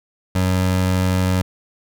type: tone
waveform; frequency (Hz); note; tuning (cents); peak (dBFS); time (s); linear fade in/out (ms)
25% pulse; 92.5; F#2; 0; -12; 0.35-1.42; 5
effects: none